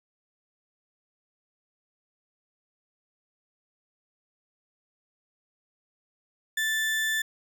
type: tone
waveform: 35% pulse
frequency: 1760 Hz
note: A6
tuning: in tune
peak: -23 dBFS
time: 6.57-7.22 s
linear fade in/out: 5 ms
effects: none